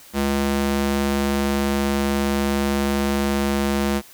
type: tone with high-pass filter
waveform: square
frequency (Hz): 69.7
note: C#2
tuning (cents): +10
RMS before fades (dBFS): -21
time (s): 0.13-4.02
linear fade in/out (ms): 50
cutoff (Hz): 170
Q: 1.1
effects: white hiss -46 dBFS RMS until 4.13 s